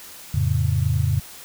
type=chord; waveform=sine; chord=F augmented; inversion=none; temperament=equal; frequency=87.31 / 110 / 138.59 Hz; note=F2 / A2 / C#3; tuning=0 / 0 / 0 cents; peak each=-22 dBFS; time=0.34-1.2 s; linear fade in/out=5 ms; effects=white hiss -41 dBFS RMS until 1.44 s